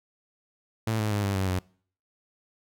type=tone with pitch steps; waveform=sawtooth; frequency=111 / 106.91 / 102.97 / 99.18 / 95.52 / 92 Hz; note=A2 / A2 / G#2 / G2 / G2 / F#2; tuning=+16 / -49 / -14 / +21 / -44 / -9 cents; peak=-21 dBFS; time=0.87-1.59 s; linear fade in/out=5 ms; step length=120 ms; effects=noise-tail reverb RT60 0.5 s tail -24 dB re dry